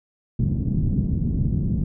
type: low-pass noise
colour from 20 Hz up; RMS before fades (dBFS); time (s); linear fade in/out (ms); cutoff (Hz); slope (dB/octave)
white; -22; 0.39-1.84; 5; 210; 24
effects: none